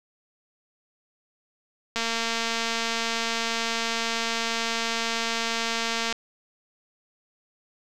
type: click train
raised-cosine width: 0.2 ms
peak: -10 dBFS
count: 955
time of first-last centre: 1.96-6.126 s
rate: 229 Hz
effects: none